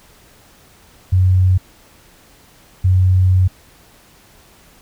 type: tone bursts at uneven times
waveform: sine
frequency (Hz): 92.5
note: F#2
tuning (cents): 0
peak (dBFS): -9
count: 2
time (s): 1.12-1.58 / 2.84-3.48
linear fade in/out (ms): 10
effects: pink hiss -48 dBFS RMS until 4.81 s